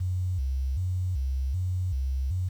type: tone with vibrato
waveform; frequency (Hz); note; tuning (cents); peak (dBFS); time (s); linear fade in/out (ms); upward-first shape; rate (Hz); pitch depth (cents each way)
sine; 77.78; D#2; 0; -25; 0-2.49; 10; square; 1.3; 280
effects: 9-bit